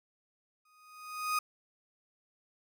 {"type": "tone with exponential growth", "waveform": "35% pulse", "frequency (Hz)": 1244.5, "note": "D#6", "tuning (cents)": 0, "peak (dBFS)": -25, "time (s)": [0.65, 1.39], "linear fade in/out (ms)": 5, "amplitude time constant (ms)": 160, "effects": []}